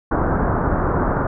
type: low-pass noise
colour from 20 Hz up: pink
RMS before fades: -19 dBFS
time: 0.11-1.27 s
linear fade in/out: 5 ms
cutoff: 1500 Hz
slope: 48 dB/octave
effects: none